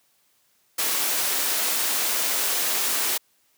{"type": "high-pass noise", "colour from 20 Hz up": "white", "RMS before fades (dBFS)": -24, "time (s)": [0.78, 3.18], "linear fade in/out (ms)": 10, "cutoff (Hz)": 300, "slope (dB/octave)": 12, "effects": ["white hiss -65 dBFS RMS until 3.57 s", "high-pass 80 Hz 12 dB/octave"]}